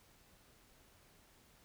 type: silence
effects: pink hiss -66 dBFS RMS until 1.64 s